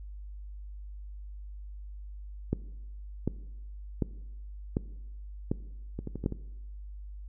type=two click trains; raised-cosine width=3 ms; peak=-22 / -14 dBFS; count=5 / 6; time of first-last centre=5.99-6.323 / 2.53-6.261 s; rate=12 / 1.34 Hz; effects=noise-tail reverb RT60 1.0 s tail -19 dB re dry + added 50 Hz sine -40 dBFS peak until 7.28 s

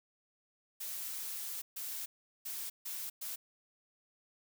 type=noise bursts at uneven times; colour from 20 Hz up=blue; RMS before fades=-41 dBFS; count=5; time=0.8-1.62 / 1.76-2.06 / 2.45-2.7 / 2.85-3.1 / 3.21-3.36 s; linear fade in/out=10 ms; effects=none

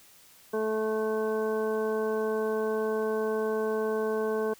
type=harmonic tone; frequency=218 Hz; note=A3; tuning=16 cents flat; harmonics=1 / 2 / 3 / 4 / 5 / 7; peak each=-35 / -27 / -37 / -41 / -39 / -41 dBFS; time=0.53-4.54 s; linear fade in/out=10 ms; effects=white hiss -56 dBFS RMS until 4.59 s

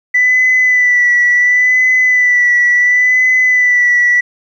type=tone with vibrato; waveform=sine; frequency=1983 Hz; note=B6; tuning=7 cents sharp; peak=-6 dBFS; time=0.14-4.21 s; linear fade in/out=10 ms; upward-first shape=sine; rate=0.71 Hz; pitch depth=31 cents each way; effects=tanh soft clip ceiling -3 dBFS + 8-bit

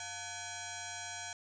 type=tone with frequency modulation; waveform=sine; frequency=2500 Hz; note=D#7; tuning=8 cents sharp; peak=-40 dBFS; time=0-1.33 s; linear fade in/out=2 ms; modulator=802 Hz; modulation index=6; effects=none

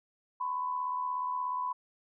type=tone pair together; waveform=sine; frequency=1002.2 / 1079 Hz; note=B5 / C#6; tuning=+25 / -47 cents; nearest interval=minor second; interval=128 cents; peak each=-31 / -40 dBFS; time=0.4-1.73 s; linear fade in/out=10 ms; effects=none

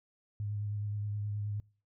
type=tone with vibrato; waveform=sine; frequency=103.7 Hz; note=G#2; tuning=2 cents flat; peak=-33 dBFS; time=0.4-1.6 s; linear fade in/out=0 ms; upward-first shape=sine; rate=9.5 Hz; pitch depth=22 cents each way; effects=noise-tail reverb RT60 0.4 s tail -24 dB re dry

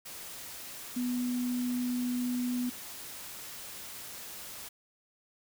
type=tone in noise; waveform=sine; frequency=246.9 Hz; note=B3; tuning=in tune; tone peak=-29 dBFS; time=0.96-2.7 s; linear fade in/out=10 ms; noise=white; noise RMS=-44 dBFS; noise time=0.05-4.69 s; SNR=+12 dB; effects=none

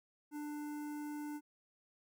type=tone with notch filter; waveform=square; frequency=296.5 Hz; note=D4; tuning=17 cents sharp; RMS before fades=-43 dBFS; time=0.31-1.41 s; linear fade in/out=50 ms; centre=3600 Hz; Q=0.51; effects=none

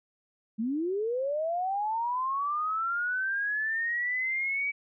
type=linear sweep; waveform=sine; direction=up; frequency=208.3 to 2288 Hz; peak=-27 dBFS; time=0.58-4.72 s; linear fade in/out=20 ms; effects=none

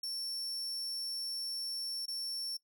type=tone with dropouts; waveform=40% pulse; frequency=5440 Hz; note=F8; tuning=46 cents flat; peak=-35 dBFS; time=0.03-2.57 s; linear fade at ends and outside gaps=5 ms; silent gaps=2.058-2.08 s; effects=noise-tail reverb RT60 0.1 s tail -19 dB re dry

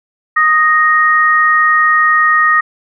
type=tone pair together; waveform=sine; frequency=1244.5 / 1864.7 Hz; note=D#6 / A#6; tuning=0 / 0 cents; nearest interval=perfect fifth; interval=700 cents; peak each=-10 dBFS; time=0.36-2.61 s; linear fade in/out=10 ms; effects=none

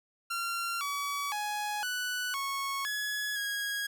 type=tone with pitch steps; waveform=sawtooth; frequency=1376 / 1138 / 836 / 1485 / 1102 / 1690 / 1648 Hz; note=F6 / C#6 / G#5 / F#6 / C#6 / G#6 / G#6; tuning=-26 / +45 / +11 / +6 / -11 / +30 / -14 cents; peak=-28 dBFS; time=0.3-3.87 s; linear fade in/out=10 ms; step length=510 ms; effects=none

